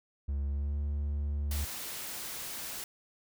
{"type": "tone with pitch glide", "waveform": "triangle", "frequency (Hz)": [70, 72.47], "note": ["C#2", "D2"], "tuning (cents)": [18, -22], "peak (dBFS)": -28, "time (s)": [0.28, 1.65], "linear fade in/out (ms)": 10, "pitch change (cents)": 60, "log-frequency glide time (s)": [0.47, 0.76]}
{"type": "noise", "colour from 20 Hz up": "white", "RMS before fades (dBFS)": -40, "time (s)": [1.51, 2.84], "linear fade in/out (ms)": 2}
{"effects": []}